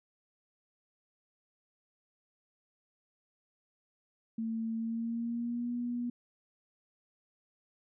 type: tone with pitch glide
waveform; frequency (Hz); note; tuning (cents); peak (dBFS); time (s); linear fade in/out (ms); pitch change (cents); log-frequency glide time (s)
sine; 225.3 to 241.5; A3 to B3; +41 to -39; -32; 4.38-6.1; 5; +120; 4.75-5.72
effects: none